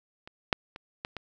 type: clicks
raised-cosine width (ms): 0.3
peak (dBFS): -28 / -6 / -25 / -17 / -21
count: 5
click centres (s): 0.275 / 0.528 / 0.761 / 1.049 / 1.167
effects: none